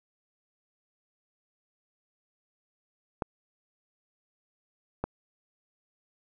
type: clicks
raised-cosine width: 1 ms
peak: -15 dBFS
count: 2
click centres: 3.222 / 5.04 s
effects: none